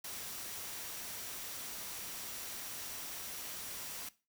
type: tone in noise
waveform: sine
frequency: 5750 Hz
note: F8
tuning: 50 cents sharp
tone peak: -53 dBFS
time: 0.04-4.09 s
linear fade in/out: 5 ms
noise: white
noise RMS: -44 dBFS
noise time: 0.04-4.09 s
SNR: -12 dB
effects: noise-tail reverb RT60 0.3 s tail -18 dB re dry